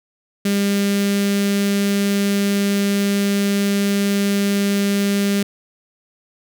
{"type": "tone with notch filter", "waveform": "sawtooth", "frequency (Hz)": 200.5, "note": "G3", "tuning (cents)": 39, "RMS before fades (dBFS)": -18, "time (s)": [0.45, 5.43], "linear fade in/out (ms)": 5, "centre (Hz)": 900, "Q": 0.61, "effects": []}